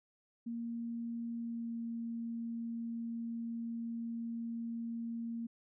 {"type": "tone with pitch glide", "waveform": "sine", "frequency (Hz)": [233.1, 231.4], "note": ["A#3", "A#3"], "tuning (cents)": [0, -13], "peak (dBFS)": -37, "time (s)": [0.46, 5.47], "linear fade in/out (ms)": 10, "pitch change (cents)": -13, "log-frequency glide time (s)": [1.36, 1.76], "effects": []}